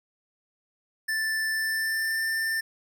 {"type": "tone with pitch glide", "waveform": "square", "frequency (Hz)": [1763, 1789.7], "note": ["A6", "A6"], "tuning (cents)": [3, 29], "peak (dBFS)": -26, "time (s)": [1.08, 2.61], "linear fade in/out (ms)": 10, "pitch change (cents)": 26, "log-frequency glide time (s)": [1.51, 2.23], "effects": []}